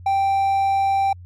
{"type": "tone", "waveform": "triangle", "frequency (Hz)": 784, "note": "G5", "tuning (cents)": 0, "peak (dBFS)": -14, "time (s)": [0.06, 1.13], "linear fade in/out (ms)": 5, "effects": ["added 89 Hz sine -37 dBFS peak until 1.25 s", "MP3 96 kbps"]}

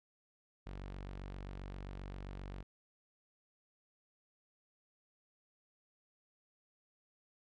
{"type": "tone", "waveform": "sawtooth", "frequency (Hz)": 47.56, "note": "F#1", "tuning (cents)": 48, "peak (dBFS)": -40, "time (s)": [0.66, 2.63], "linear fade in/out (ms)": 10, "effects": ["low-pass 4000 Hz 12 dB/octave"]}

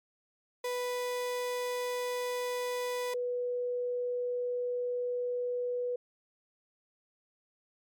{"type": "tone pair in turn", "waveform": ["35% pulse", "sine"], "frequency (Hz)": [493.9, 491.1], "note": ["B4", "B4"], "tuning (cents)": [0, -10], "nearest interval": "unison", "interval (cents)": 10, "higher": "first", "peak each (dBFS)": [-30, -30], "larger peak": "neither", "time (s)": [[0.64, 3.14], [3.14, 5.96]], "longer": "second", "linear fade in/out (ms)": 5, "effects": ["MP3 96 kbps"]}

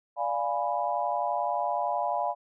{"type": "chord", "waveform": "sine", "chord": "D diminished seventh", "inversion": "none", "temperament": "equal", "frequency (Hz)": [587.3, 698.5, 830.6, 987.8], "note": ["D5", "F5", "Ab5", "Cb6"], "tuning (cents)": [0, 0, 0, 0], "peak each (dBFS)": [-33, -30, -31, -32], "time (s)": [0.16, 2.35], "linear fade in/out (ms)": 50, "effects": []}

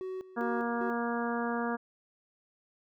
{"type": "tone with tremolo", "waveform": "triangle", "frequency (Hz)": 374.4, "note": "F#4", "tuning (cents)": 20, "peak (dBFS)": -33, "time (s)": [0.01, 0.9], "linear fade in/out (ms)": 0, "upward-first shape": "square", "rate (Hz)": 2.5, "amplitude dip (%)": 80}
{"type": "harmonic tone", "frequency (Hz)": 235.8, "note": "A#3", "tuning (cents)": 20, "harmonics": [1, 2, 3, 4, 5, 6, 7], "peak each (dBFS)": [-33, -36, -38, -39, -40, -41, -41], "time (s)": [0.36, 1.77], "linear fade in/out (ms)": 20}
{"effects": []}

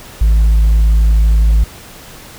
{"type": "tone with tanh clipping", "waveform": "sine", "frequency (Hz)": 54, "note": "A1", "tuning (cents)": -32, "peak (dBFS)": -7, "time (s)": [0.21, 1.64], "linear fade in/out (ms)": 5, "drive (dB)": 2, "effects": ["pink hiss -35 dBFS RMS until 2.38 s"]}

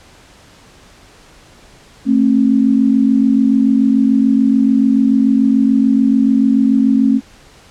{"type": "tone pair together", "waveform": "sine", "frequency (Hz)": [222, 268.9], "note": ["A3", "C4"], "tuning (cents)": [16, 47], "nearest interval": "minor third", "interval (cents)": 331, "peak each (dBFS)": [-12, -11], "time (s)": [2.05, 7.21], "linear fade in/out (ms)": 50, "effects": ["pink hiss -44 dBFS RMS until 7.7 s", "low-pass 8000 Hz 12 dB/octave"]}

